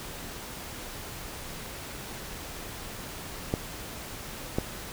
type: clicks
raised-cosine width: 2 ms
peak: -12 dBFS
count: 2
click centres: 3.539 / 4.585 s
effects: pink hiss -40 dBFS RMS until 4.92 s